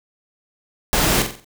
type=noise with echo; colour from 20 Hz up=pink; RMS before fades=-18 dBFS; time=0.93-1.22 s; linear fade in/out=0 ms; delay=45 ms; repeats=5; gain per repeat=-7 dB; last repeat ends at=1.445 s; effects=none